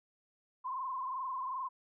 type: tone with frequency modulation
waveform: sine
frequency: 1040 Hz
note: C6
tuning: 11 cents flat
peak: -35 dBFS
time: 0.64-1.69 s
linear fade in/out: 20 ms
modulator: 22.6 Hz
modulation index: 2
effects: none